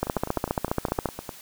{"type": "two click trains", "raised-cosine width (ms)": 1, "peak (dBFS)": [-18, -9], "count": [13, 16], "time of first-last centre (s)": [[0.07, 1.292], [0.03, 1.057]], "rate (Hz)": [9.82, 14.6], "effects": ["white hiss -46 dBFS RMS until 1.41 s"]}